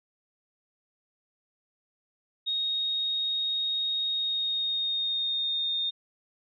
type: tone with pitch glide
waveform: sine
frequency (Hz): 3736 to 3663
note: A#7 to A#7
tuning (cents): +3 to -31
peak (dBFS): -26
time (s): 2.46-5.91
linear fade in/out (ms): 20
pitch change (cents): -34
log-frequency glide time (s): 4.08-5.8
effects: none